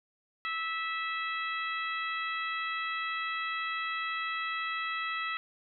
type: harmonic tone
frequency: 654 Hz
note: E5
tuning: 14 cents flat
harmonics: 2 / 3 / 4 / 5 / 6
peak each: -35 / -36 / -39 / -43 / -46 dBFS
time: 0.45-5.37 s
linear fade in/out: 0 ms
effects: none